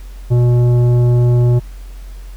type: tone with tanh clipping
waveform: sine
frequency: 121.5 Hz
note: B2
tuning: 28 cents flat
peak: -10 dBFS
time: 0.3-1.6 s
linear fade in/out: 20 ms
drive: 11 dB
effects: added 45 Hz sine -28 dBFS peak until 2.36 s + pink hiss -46 dBFS RMS until 2.36 s